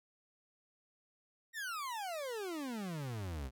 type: exponential sweep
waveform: 40% pulse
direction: down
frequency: 1900 to 60.5 Hz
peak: -38 dBFS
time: 1.53-3.51 s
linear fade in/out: 50 ms
effects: none